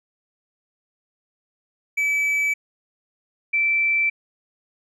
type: tone pair in turn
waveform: triangle / sine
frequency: 2300 / 2332 Hz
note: D7 / D7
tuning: -37 / -13 cents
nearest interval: unison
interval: 24 cents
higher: second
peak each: -17 dBFS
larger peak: neither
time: 1.97-2.54 / 3.53-4.1 s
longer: neither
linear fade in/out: 10 ms
effects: resampled to 32000 Hz